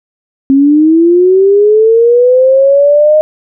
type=linear sweep; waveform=sine; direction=up; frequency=267 to 620 Hz; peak=-3 dBFS; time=0.5-3.21 s; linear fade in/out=0 ms; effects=none